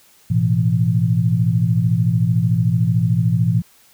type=chord; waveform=sine; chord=A suspended second; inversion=none; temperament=equal with one note detuned; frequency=110 / 123.47 / 168.08 Hz; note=A2 / B2 / E3; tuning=0 / 0 / +34 cents; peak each=-18 dBFS; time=0.3-3.62 s; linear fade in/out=10 ms; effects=white hiss -52 dBFS RMS until 3.93 s